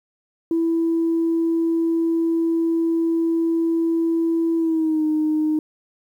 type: tone with pitch glide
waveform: sine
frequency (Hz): 330.7 to 308.6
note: E4 to D#4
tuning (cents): +6 to -14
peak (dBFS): -16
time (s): 0.51-5.59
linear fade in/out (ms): 2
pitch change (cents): -120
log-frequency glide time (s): 4.57-5.04
effects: tanh soft clip ceiling -13 dBFS + 9-bit